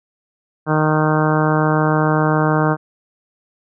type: harmonic tone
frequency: 154.5 Hz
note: D#3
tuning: 12 cents flat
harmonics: 1 / 2 / 3 / 4 / 5 / 6 / 7 / 8 / 9 / 10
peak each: -17 / -20 / -22 / -23 / -24 / -25 / -25 / -26 / -27 / -27 dBFS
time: 0.66-2.77 s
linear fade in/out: 50 ms
effects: none